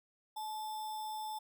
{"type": "tone with sample-and-hold", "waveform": "sine", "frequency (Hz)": 862, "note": "A5", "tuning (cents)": -36, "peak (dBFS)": -38, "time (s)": [0.36, 1.39], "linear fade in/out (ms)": 10, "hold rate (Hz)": 4410, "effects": []}